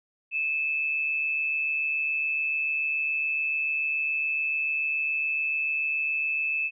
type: tone pair together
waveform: sine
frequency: 2473 / 2620 Hz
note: D#7 / E7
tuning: -11 / -11 cents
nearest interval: minor second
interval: 100 cents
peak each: -34 / -25 dBFS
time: 0.31-6.71 s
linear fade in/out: 50 ms
effects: none